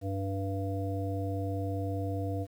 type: harmonic tone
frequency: 97.5 Hz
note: G2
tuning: 9 cents flat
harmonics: 1 / 3 / 5 / 7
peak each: -32 / -37 / -39 / -40 dBFS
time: 0.01-2.47 s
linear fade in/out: 50 ms
effects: 10-bit